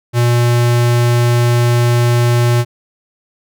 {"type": "tone", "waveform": "square", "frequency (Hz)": 120, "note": "B2", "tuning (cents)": -49, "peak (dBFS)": -10, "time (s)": [0.13, 2.65], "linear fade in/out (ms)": 50, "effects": []}